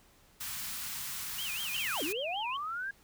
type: band-stop noise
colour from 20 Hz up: white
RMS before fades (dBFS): -39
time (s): 0.4-2.13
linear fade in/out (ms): 10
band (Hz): 220 to 940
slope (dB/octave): 24
type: tone with vibrato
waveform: sine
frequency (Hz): 2794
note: F7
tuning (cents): 0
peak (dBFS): -36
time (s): 1.38-2.57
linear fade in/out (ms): 5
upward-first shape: sine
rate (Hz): 5.2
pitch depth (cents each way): 250
type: linear two-way sweep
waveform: sine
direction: down then up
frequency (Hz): 3252 to 267.4 to 1645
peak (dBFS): -34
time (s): 1.74-2.91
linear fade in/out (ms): 5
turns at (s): 2.03
effects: pink hiss -63 dBFS RMS until 3.03 s